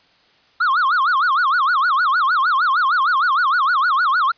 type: tone with vibrato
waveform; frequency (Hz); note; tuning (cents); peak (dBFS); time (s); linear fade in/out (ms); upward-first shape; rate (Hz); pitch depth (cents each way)
triangle; 1244.5; D#6; 0; -12; 0.6-4.32; 10; sine; 6.5; 300
effects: white hiss -55 dBFS RMS until 4.37 s + resampled to 11025 Hz